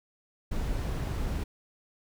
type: noise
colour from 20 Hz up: brown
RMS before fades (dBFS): -31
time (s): 0.51-1.44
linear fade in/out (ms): 10
effects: none